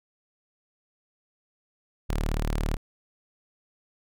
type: tone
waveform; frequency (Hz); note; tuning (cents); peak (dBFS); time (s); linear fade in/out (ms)
sawtooth; 37.61; D1; +42; -21; 2.09-2.77; 10
effects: none